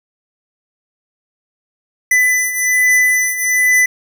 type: beating tone pair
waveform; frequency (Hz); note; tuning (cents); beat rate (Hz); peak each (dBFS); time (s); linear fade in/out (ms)
square; 1999 / 2000.2; B6 / B6; +20 / +21; 1.2; -13 / -18; 2.11-3.86; 5
effects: none